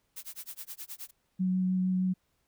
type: noise with tremolo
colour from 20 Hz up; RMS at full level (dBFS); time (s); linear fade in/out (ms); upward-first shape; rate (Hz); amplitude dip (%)
blue; -40; 0.16-1.11; 10; sine; 9.5; 100
type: tone with vibrato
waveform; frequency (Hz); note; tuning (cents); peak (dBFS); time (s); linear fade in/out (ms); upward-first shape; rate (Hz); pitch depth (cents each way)
sine; 185; F#3; 0; -25; 1.39-2.14; 20; sine; 6.5; 9
effects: pink hiss -75 dBFS RMS until 2.47 s